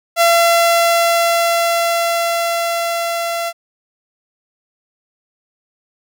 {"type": "tone with level ramp", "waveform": "sawtooth", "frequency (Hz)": 679, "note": "F5", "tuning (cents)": -49, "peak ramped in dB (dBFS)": [-5, -15], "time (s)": [0.16, 3.53], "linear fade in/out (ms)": 50, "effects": []}